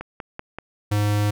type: click train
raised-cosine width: 0.5 ms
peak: -17 dBFS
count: 4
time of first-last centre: 0.01-0.586 s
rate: 5.21 Hz
type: tone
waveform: square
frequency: 103.83 Hz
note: G#2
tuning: in tune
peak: -19 dBFS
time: 0.91-1.31 s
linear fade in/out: 10 ms
effects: none